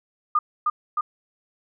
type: tone with echo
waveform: sine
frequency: 1216 Hz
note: D#6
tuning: 40 cents flat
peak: -16 dBFS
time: 0.35-0.39 s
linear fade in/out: 5 ms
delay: 310 ms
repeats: 2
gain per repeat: -2 dB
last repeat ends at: 1.01 s
effects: none